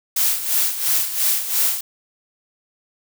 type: noise with tremolo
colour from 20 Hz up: blue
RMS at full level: -17 dBFS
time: 0.16-1.81 s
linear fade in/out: 5 ms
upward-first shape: sine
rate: 2.9 Hz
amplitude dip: 70%
effects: none